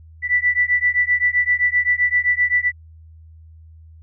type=beating tone pair; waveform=sine; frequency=1967 / 1974.7 Hz; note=B6 / B6; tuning=-7 / -1 cents; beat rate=7.7 Hz; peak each=-18 dBFS; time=0.22-2.72 s; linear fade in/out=50 ms; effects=added 80 Hz sine -41 dBFS peak until 4.02 s